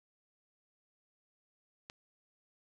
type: click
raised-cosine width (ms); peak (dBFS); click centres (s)
0.2; -28; 1.899
effects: none